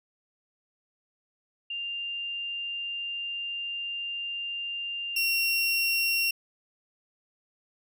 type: tone pair in turn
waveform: sine / 30% pulse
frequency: 2794 / 2738 Hz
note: F7 / F7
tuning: 0 / -35 cents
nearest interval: unison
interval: 35 cents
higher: first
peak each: -31 / -21 dBFS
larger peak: second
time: 1.7-5.16 / 5.16-6.31 s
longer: first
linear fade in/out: 5 ms
effects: none